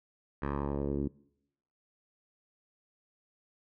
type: tone with low-pass filter sweep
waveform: 10% pulse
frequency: 70.8 Hz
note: C#2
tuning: 37 cents sharp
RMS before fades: -33 dBFS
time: 0.42-1.08 s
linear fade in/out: 5 ms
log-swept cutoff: 1600 to 290 Hz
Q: 1.9
effects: noise-tail reverb RT60 0.8 s tail -23 dB re dry